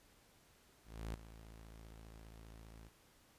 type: tone with ADSR envelope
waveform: sawtooth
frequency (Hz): 55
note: A1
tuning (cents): 0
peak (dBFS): -36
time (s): 0.84-2.9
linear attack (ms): 300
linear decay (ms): 9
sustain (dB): -14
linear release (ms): 35
effects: pink hiss -68 dBFS RMS until 3.38 s + resampled to 32000 Hz